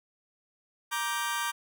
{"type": "chord", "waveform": "sawtooth", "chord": "G minor", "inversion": "first", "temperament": "just", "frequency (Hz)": [940.8, 1176, 1568], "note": ["Bb5", "D6", "G6"], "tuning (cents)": [16, 2, 0], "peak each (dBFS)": -30, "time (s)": [0.91, 1.52], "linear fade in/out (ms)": 20, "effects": []}